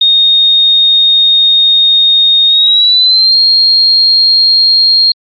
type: tone with pitch glide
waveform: sine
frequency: 3704 to 4230 Hz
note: A#7 to C8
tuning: -12 to +18 cents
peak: -4 dBFS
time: 0.01-5.12 s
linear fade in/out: 5 ms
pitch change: +230 cents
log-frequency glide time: 2.47-3.38 s
effects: Opus 48 kbps